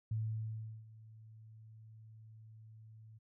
sine tone with ADSR envelope, 110.1 Hz, A2, 2 cents sharp, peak -33 dBFS, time 0.11-3.19 s, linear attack 5 ms, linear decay 730 ms, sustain -20 dB, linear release 19 ms, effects none

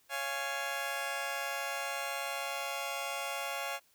15% pulse chord, Db major, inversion none, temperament just, 554.4 / 693 / 831.5 Hz, Db5 / F5 / Ab5, 0 / -14 / +2 cents, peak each -33 / -33 / -33 dBFS, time 0.09-3.8 s, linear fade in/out 50 ms, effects white hiss -68 dBFS RMS until 3.94 s

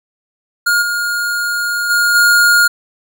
square tone with level steps, 1423 Hz, F6, 32 cents sharp, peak -11 / -16 / -11 / -8 dBFS, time 0.66-2.68 s, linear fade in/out 10 ms, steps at 0.81 / 1.89 / 2.14 s, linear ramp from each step 20 ms, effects none

